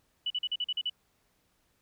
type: tone bursts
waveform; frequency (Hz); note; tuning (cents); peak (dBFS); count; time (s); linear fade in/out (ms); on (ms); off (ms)
sine; 2960; F#7; 0; -28; 8; 0.26-0.898; 5; 43; 42
effects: pink hiss -72 dBFS RMS until 1.81 s